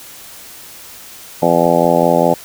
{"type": "harmonic tone", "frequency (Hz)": 85, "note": "F2", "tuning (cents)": -46, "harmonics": [2, 3, 4, 5, 6, 7, 8, 9, 10], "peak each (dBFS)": [-19, -19, -20, -21, -16, -15, -21, -19, -19], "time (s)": [1.42, 2.34], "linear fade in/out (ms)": 5}
{"type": "clicks", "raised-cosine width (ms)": 2, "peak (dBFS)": -19, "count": 3, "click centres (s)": [1.658, 1.847, 2.033]}
{"effects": ["white hiss -36 dBFS RMS until 2.44 s"]}